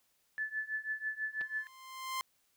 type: tone with tremolo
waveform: sine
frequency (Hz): 1739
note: A6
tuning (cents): -21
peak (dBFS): -31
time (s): 0.38-1.67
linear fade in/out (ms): 0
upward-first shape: triangle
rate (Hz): 6.1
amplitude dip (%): 95
type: tone with exponential growth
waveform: sawtooth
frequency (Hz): 1046.5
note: C6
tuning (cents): 0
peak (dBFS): -29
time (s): 1.33-2.21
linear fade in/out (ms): 0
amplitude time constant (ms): 190
type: clicks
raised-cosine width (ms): 0.3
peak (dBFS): -32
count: 2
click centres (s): 1.409 / 1.415
effects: white hiss -74 dBFS RMS until 2.56 s